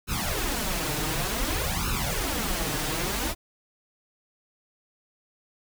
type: noise with flanger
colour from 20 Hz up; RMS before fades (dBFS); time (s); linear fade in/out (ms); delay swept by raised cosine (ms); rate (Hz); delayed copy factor
pink; -28; 0.07-3.35; 50; 0.75 to 6.65; 0.55; +0.9
effects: none